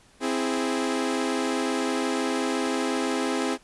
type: chord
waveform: sawtooth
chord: C augmented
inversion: none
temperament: equal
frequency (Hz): 261.6 / 329.6 / 415.3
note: C4 / E4 / G#4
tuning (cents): 0 / 0 / 0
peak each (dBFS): -23 / -26 / -26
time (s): 0.2-3.58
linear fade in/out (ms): 50
effects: pink hiss -57 dBFS RMS until 3.63 s + resampled to 24000 Hz